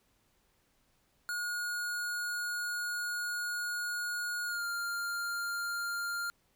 square tone with pitch glide, 1440 to 1399 Hz, F#6 to F6, -47 to +3 cents, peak -34 dBFS, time 1.29-6.3 s, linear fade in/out 0 ms, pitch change -50 cents, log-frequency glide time 4.46-4.65 s, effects pink hiss -72 dBFS RMS until 6.55 s

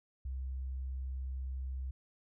sine tone, 65.3 Hz, C2, 3 cents flat, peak -36 dBFS, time 0.25-1.91 s, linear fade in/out 5 ms, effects none

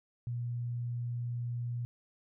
sine tone, 120.2 Hz, B2, 46 cents flat, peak -33 dBFS, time 0.27-1.85 s, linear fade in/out 0 ms, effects none

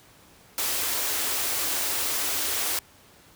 white band-stop noise, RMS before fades -27 dBFS, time 0.58-2.79 s, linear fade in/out 2 ms, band 100 to 250 Hz, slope 48 dB/octave, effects pink hiss -54 dBFS RMS until 3.35 s + high-pass 60 Hz 12 dB/octave

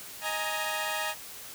15% pulse chord, D# suspended fourth, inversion none, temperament equal with one note detuned, 626.6 / 830.6 / 932.3 Hz, D#5 / G#5 / A#5, +12 / 0 / 0 cents, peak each -28 dBFS, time 0.21-1.15 s, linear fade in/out 50 ms, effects white hiss -44 dBFS RMS until 1.54 s

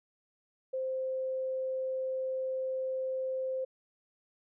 sine tone, 522 Hz, C5, 4 cents flat, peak -31 dBFS, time 0.73-3.65 s, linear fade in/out 10 ms, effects none

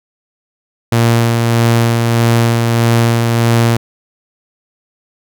sawtooth tone with tremolo, 116.54 Hz, A#2, in tune, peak -4 dBFS, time 0.92-3.77 s, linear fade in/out 5 ms, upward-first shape sine, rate 1.6 Hz, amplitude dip 30%, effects none

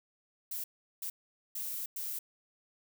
violet noise bursts at uneven times, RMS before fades -38 dBFS, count 4, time 0.51-0.64 / 1.02-1.1 / 1.55-1.86 / 1.96-2.19 s, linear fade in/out 5 ms, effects none

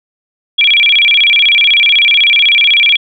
sine tone with vibrato, 2794 Hz, F7, in tune, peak -5 dBFS, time 0.58-2.97 s, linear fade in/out 10 ms, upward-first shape square, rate 16 Hz, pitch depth 300 cents each way, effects none

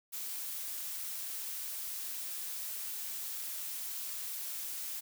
blue noise, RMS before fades -40 dBFS, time 0.12-5.01 s, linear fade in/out 20 ms, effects none

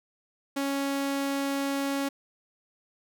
sawtooth tone, 277.2 Hz, C#4, in tune, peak -23 dBFS, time 0.56-2.09 s, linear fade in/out 10 ms, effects none

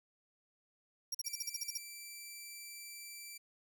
sawtooth tone bursts, 5610 Hz, F8, 7 cents sharp, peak -33 dBFS, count 10, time 1.12-1.776 s, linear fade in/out 5 ms, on 26 ms, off 44 ms
10% pulse tone, 2336 Hz, D7, 10 cents flat, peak -38 dBFS, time 1.24-3.38 s, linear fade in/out 10 ms
effects none

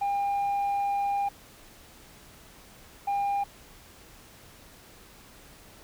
sine tone pair in turn, 803 / 803 Hz, G5 / G5, +41 / +41 cents, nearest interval unison, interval 0 cents, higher neither, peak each -22 dBFS, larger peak neither, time 0.01-1.29 / 3.07-3.44 s, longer first, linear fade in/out 10 ms, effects tanh soft clip ceiling -24 dBFS + pink hiss -52 dBFS RMS until 5.83 s

